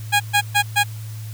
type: tone bursts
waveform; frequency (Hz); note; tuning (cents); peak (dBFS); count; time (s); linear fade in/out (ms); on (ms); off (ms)
15% pulse; 821; G#5; -20; -7; 4; 0.12-0.838; 20; 82; 130
effects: added 109 Hz sine -29 dBFS peak until 1.33 s + white hiss -44 dBFS RMS until 1.33 s